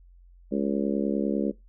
harmonic tone, 70 Hz, C#2, 18 cents sharp, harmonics 3 / 4 / 5 / 6 / 7 / 8, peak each -27 / -29 / -31 / -33 / -34 / -35 dBFS, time 0.51-1.52 s, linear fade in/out 20 ms, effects noise-tail reverb RT60 0.2 s tail -20 dB re dry + added 44 Hz sine -50 dBFS peak until 1.68 s

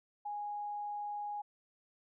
sine tone, 827 Hz, G#5, 8 cents flat, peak -37 dBFS, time 0.25-1.42 s, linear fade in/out 10 ms, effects none

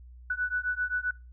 sine beating tone pair, 1480 / 1487.6 Hz, F#6 / F#6, 0 / +9 cents, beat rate 7.6 Hz, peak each -31 / -30 dBFS, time 0.3-1.11 s, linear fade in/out 5 ms, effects noise-tail reverb RT60 0.3 s tail -24 dB re dry + added 61 Hz sine -46 dBFS peak until 1.32 s

